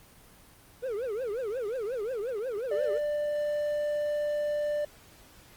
triangle tone with vibrato, 462.1 Hz, A#4, 15 cents flat, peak -28 dBFS, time 0.82-2.99 s, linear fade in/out 20 ms, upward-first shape triangle, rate 5.6 Hz, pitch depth 290 cents each way
triangle tone, 592 Hz, D5, 14 cents sharp, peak -25 dBFS, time 2.71-4.85 s, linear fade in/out 5 ms
effects pink hiss -55 dBFS RMS until 5.56 s + Opus 24 kbps

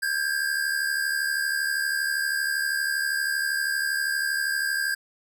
square tone pair together, 1588.4 / 1661 Hz, G6 / G#6, +22 / 0 cents, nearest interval minor second, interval 78 cents, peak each -26 / -30 dBFS, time 0.02-4.95 s, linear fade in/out 10 ms, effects none

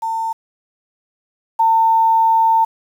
sine tone pair in turn, 900 / 900 Hz, A5 / A5, +39 / +39 cents, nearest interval unison, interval 0 cents, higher neither, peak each -18 / -10 dBFS, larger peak second, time 0.02-0.33 / 1.59-2.65 s, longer second, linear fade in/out 10 ms, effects 7-bit

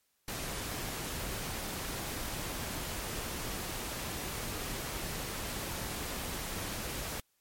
pink noise, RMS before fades -38 dBFS, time 0.28-7.2 s, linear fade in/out 2 ms, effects white hiss -75 dBFS RMS until 7.4 s + MP3 64 kbps

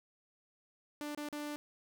sawtooth tone with dropouts, 295.3 Hz, D4, 10 cents sharp, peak -35 dBFS, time 1.01-1.56 s, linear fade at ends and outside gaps 0 ms, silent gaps 1.148-1.175 / 1.287-1.327 s, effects none

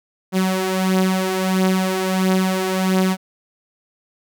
sawtooth beating tone pair, 186.6 / 188.1 Hz, F#3 / F#3, +15 / +29 cents, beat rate 1.5 Hz, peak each -18 / -14 dBFS, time 0.32-3.17 s, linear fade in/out 50 ms, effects none

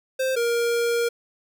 square tone pair in turn, 523.3 / 470.3 Hz, C5 / A#4, 0 / +15 cents, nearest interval major second, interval 185 cents, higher first, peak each -22 / -21 dBFS, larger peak second, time 0.19-0.36 / 0.36-1.09 s, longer second, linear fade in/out 10 ms, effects none

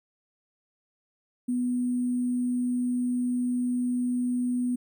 sine tone with sample-and-hold, 246.9 Hz, B3, in tune, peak -24 dBFS, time 1.48-4.76 s, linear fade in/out 10 ms, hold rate 8820 Hz, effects none

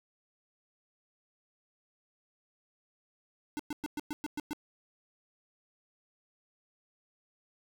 square tone bursts, 298.3 Hz, D4, 27 cents sharp, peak -34 dBFS, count 8, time 3.57-4.532 s, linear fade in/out 0 ms, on 24 ms, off 110 ms, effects none

